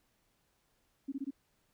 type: tone bursts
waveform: sine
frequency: 274 Hz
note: C#4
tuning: 20 cents flat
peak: -34 dBFS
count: 4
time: 1.08-1.308 s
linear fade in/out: 10 ms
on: 42 ms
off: 20 ms
effects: pink hiss -75 dBFS RMS until 1.73 s